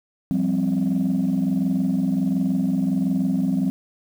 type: chord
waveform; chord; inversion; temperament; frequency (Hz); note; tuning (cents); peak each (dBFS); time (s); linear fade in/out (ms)
sine; F suspended second; none; equal; 174.61 / 196 / 261.6; F3 / G3 / C4; 0 / 0 / 0; -23 / -21 / -21; 0.31-3.7; 0
effects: tanh soft clip ceiling -14 dBFS + 8-bit